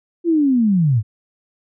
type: linear sweep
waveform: sine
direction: down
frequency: 349.2 to 98.5 Hz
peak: -12 dBFS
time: 0.24-1.03 s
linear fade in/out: 50 ms
effects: none